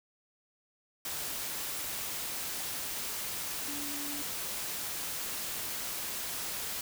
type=tone in noise; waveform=sine; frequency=289 Hz; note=D4; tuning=28 cents flat; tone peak=-42 dBFS; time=3.68-4.22 s; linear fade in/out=2 ms; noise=white; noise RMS=-37 dBFS; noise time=1.05-6.81 s; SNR=-8 dB; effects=none